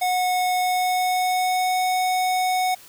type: tone with pitch glide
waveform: square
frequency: 731 to 738.6 Hz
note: F#5 to F#5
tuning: -21 to -3 cents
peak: -20 dBFS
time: 0.01-2.75 s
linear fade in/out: 10 ms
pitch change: +18 cents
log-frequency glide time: 0.53-1.8 s
effects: white hiss -47 dBFS RMS until 2.88 s